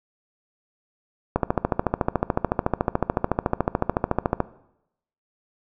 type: click train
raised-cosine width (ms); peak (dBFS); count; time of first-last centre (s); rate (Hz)
1; -5; 43; 1.36-4.403; 13.8
effects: noise-tail reverb RT60 0.8 s tail -18 dB re dry